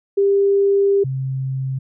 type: tone pair in turn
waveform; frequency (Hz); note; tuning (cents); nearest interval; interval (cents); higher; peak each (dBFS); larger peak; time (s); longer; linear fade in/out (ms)
sine; 397.7 / 132.72; G4 / C3; +25 / +25; octave + perfect fifth; 1900; first; -12 / -20; first; 0.17-1.04 / 1.04-1.79; first; 10
effects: none